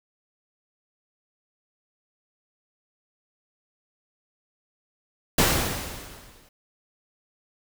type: noise with exponential decay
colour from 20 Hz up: pink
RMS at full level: -17 dBFS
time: 5.38-6.49 s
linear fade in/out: 5 ms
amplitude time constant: 240 ms
effects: none